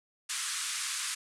white band-pass noise, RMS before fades -35 dBFS, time 0.29-1.15 s, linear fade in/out 10 ms, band 1100 to 10000 Hz, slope 48 dB/octave, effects none

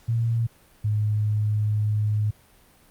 sine tone pair in turn, 115.5 / 105.93 Hz, A#2 / G#2, -16 / +35 cents, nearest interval minor second, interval 149 cents, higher first, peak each -20 dBFS, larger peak neither, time 0.08-0.47 / 0.84-2.31 s, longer second, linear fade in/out 10 ms, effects pink hiss -56 dBFS RMS until 2.9 s + Opus 48 kbps

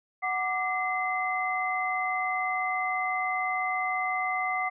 sine tone cluster, 742 / 1177 / 2057 Hz, F#5 / D6 / C7, +5 / +3 / -30 cents, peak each -30 / -32 / -30 dBFS, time 0.22-4.7 s, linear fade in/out 20 ms, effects none

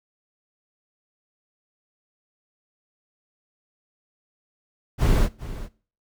brown noise with echo, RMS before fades -18 dBFS, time 4.98-5.29 s, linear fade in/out 50 ms, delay 400 ms, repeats 1, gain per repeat -15 dB, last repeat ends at 5.69 s, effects noise-tail reverb RT60 0.4 s tail -20 dB re dry

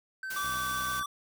triangle tone with pitch glide, 1543 to 1530.6 Hz, G6 to G6, -28 to -42 cents, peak -33 dBFS, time 0.23-1.03 s, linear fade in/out 2 ms, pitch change -14 cents, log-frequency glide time 0.36-0.65 s
white noise, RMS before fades -41 dBFS, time 0.3-1 s, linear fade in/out 5 ms
square tone with vibrato, 1159 Hz, D6, 23 cents flat, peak -33 dBFS, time 0.36-1.06 s, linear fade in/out 5 ms, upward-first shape square, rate 19 Hz, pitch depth 12 cents each way
15% pulse tone, 63.8 Hz, C2, 43 cents flat, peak -38 dBFS, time 0.43-1.03 s, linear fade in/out 10 ms
effects none

